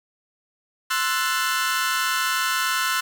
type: chord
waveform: sawtooth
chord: F# half-diminished seventh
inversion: second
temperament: equal with one note detuned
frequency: 1046.5 / 1330.8 / 1480 / 1760 Hz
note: C6 / E6 / F#6 / A6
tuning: 0 / +16 / 0 / 0 cents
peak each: -24 / -22 / -22 / -26 dBFS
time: 0.9-3.01 s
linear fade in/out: 10 ms
effects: 8-bit